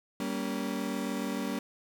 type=chord; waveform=35% pulse; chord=G diminished; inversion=none; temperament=just; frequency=196 / 235.2 / 282.2 Hz; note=G3 / Bb3 / Db4; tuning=0 / +16 / +31 cents; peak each=-34 dBFS; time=0.2-1.59 s; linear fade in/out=2 ms; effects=none

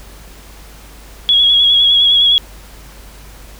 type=tone with vibrato; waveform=sine; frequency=3338 Hz; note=G#7; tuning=8 cents sharp; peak=-7 dBFS; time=1.29-2.38 s; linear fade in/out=0 ms; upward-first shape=triangle; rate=9.8 Hz; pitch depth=42 cents each way; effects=added 50 Hz sine -36 dBFS peak until 3.59 s + pink hiss -40 dBFS RMS until 3.59 s

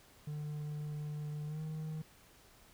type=tone with pitch glide; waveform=triangle; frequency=149.5 to 156.3 Hz; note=D3 to D#3; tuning=+31 to +8 cents; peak=-36 dBFS; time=0.27-2.02 s; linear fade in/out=5 ms; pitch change=+77 cents; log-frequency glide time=1.45-1.61 s; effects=pink hiss -62 dBFS RMS until 2.73 s

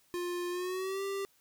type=tone with pitch glide; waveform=square; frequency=352.7 to 393.6 Hz; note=F4 to G4; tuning=+17 to +7 cents; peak=-34 dBFS; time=0.14-1.25 s; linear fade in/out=0 ms; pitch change=+190 cents; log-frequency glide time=0.5-1.03 s; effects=white hiss -68 dBFS RMS until 1.4 s

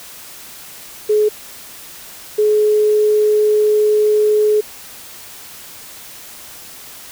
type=tone bursts at uneven times; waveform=sine; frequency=423.9 Hz; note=G#4; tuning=35 cents sharp; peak=-10 dBFS; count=2; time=1.09-1.29 / 2.38-4.61 s; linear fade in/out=10 ms; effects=white hiss -36 dBFS RMS until 7.11 s

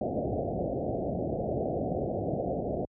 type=low-pass noise; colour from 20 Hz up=white; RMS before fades=-31 dBFS; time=0.01-2.85 s; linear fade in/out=2 ms; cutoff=730 Hz; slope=96 dB/octave; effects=high-pass 60 Hz 12 dB/octave

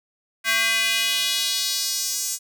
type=tone with high-pass filter sweep; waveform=square; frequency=224.9 Hz; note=A3; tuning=38 cents sharp; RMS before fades=-23 dBFS; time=0.44-2.39 s; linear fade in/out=50 ms; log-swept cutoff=1800 to 7100 Hz; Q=2.1; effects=none

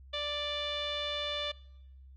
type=tone with low-pass filter; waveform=sawtooth; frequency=587.3 Hz; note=D5; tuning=in tune; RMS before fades=-35 dBFS; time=0.13-1.52 s; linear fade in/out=10 ms; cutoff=3400 Hz; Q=9.7; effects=noise-tail reverb RT60 0.9 s tail -22 dB re dry + added 66 Hz sine -50 dBFS peak until 2.16 s

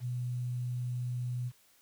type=tone with quantisation; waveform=sine; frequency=123.47 Hz; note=B2; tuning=in tune; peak=-32 dBFS; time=0-1.52 s; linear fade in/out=50 ms; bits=10; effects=white hiss -65 dBFS RMS until 1.81 s

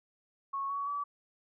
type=tone with pitch steps; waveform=sine; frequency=1101 / 1124.1 / 1147.8 Hz; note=C#6 / C#6 / D6; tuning=-12 / +24 / -40 cents; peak=-32 dBFS; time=0.53-1.04 s; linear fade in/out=10 ms; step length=170 ms; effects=none

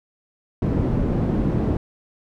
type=low-pass noise; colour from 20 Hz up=white; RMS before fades=-21 dBFS; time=0.62-1.77 s; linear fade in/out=2 ms; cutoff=240 Hz; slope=12 dB/octave; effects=none

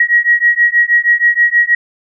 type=beating tone pair; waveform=sine; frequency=1899 / 1905.3 Hz; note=A#6 / A#6; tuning=+32 / +37 cents; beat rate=6.3 Hz; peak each=-11 dBFS; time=0-1.75 s; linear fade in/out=5 ms; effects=none

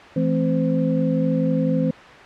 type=tone cluster; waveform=sine; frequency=165.6 / 217.2 / 261.5 / 515 Hz; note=E3 / A3 / C4 / C5; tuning=+8 / -22 / -1 / -28 cents; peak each=-21 / -25 / -22 / -25 dBFS; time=0.16-1.91 s; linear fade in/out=5 ms; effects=white hiss -40 dBFS RMS until 2.25 s + low-pass 2000 Hz 12 dB/octave

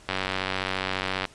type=click train; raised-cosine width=0.3 ms; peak=-10 dBFS; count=111; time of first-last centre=0.09-1.253 s; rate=94.6 Hz; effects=pink hiss -52 dBFS RMS until 1.34 s + resampled to 22050 Hz

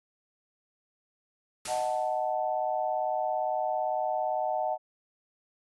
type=noise with exponential decay; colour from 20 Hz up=white; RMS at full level=-34 dBFS; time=1.65-2.34 s; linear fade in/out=5 ms; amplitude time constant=150 ms
type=chord; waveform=sine; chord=D# diminished; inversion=none; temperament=equal; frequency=622.3 / 740 / 880 Hz; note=D#5 / F#5 / A5; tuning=0 / 0 / 0 cents; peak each=-31 / -30 / -33 dBFS; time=1.67-4.78 s; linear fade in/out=50 ms
effects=resampled to 24000 Hz

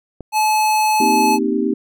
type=click; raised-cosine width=2 ms; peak=-17 dBFS; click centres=0.207 s
type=tone; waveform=square; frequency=860 Hz; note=A5; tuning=40 cents flat; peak=-14 dBFS; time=0.32-1.39 s; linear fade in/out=50 ms
type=chord; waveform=sine; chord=C minor seventh; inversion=third; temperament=equal; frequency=233.1 / 261.6 / 311.1 / 392 Hz; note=Bb3 / C4 / Eb4 / G4; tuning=0 / 0 / 0 / 0 cents; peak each=-21 dBFS; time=1-1.74 s; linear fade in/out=5 ms
effects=none

